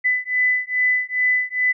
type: beating tone pair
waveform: sine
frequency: 2000 / 2002.4 Hz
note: B6 / B6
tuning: +21 / +23 cents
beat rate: 2.4 Hz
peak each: -20 dBFS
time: 0.04-1.73 s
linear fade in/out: 20 ms
effects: none